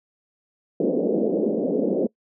white band-pass noise, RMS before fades -22 dBFS, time 0.8-2.07 s, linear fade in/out 5 ms, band 190 to 540 Hz, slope 48 dB/octave, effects noise-tail reverb RT60 0.1 s tail -23 dB re dry

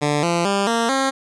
10% pulse tone with pitch steps, 147.3 / 171.17 / 198.91 / 231.1 / 268.6 Hz, D3 / F3 / G3 / A#3 / C4, +6 / -34 / +26 / -15 / +46 cents, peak -9 dBFS, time 0.01-1.11 s, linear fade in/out 20 ms, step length 220 ms, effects resampled to 22050 Hz

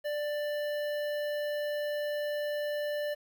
square tone with notch filter, 590 Hz, D5, 8 cents sharp, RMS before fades -33 dBFS, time 0.04-3.15 s, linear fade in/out 20 ms, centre 7400 Hz, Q 0.54, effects 10-bit

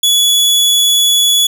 sawtooth tone, 3402 Hz, G#7, 41 cents sharp, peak -5 dBFS, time 0.03-1.47 s, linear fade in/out 5 ms, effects none

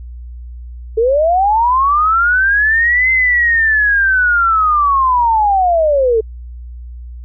sine linear two-way sweep, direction up then down, 430 to 2074 to 430 Hz, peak -9 dBFS, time 0.97-6.21 s, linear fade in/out 10 ms, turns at 3.11 s, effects added 60 Hz sine -27 dBFS peak until 7.24 s

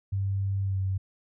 sine tone with pitch glide, 97.9 to 95.5 Hz, G2 to G2, -2 to -45 cents, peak -25 dBFS, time 0.12-0.98 s, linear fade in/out 10 ms, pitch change -43 cents, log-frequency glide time 0.63-0.79 s, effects none

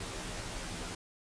pink noise with comb filter, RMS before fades -40 dBFS, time 0-0.95 s, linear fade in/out 5 ms, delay 14 ms, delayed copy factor -0.9, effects resampled to 22050 Hz

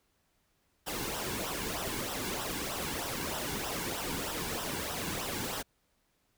pink noise with flanger, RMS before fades -36 dBFS, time 0.86-5.63 s, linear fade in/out 20 ms, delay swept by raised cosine 0.44 to 1.64 ms, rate 3.2 Hz, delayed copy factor -0.65, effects pink hiss -74 dBFS RMS until 6.37 s

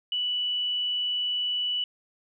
sine tone, 2960 Hz, F#7, in tune, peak -25 dBFS, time 0.12-1.84 s, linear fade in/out 2 ms, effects none

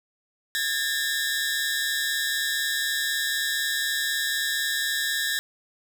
sawtooth tone cluster, 1647 / 1791 / 3866 Hz, G#6 / A6 / B7, -15 / +30 / -38 cents, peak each -26 / -24 / -27 dBFS, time 0.55-5.39 s, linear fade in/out 0 ms, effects 8-bit

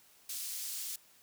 pink high-pass noise, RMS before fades -40 dBFS, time 0.29-0.96 s, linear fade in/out 5 ms, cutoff 5700 Hz, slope 12 dB/octave, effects white hiss -63 dBFS RMS until 1.22 s

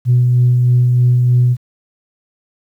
sine tone with tremolo, 123.47 Hz, B2, in tune, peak -6 dBFS, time 0.05-1.57 s, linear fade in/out 50 ms, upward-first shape sine, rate 3.2 Hz, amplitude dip 25%, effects tanh soft clip ceiling -4 dBFS + 8-bit

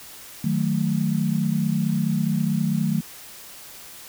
sine chord, D# diminished, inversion none, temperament equal, 155.56 / 185 / 220 Hz, D#3 / F#3 / A3, 0 / 0 / 0 cents, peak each -24 dBFS, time 0.44-3.01 s, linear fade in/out 5 ms, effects white hiss -42 dBFS RMS until 4.08 s

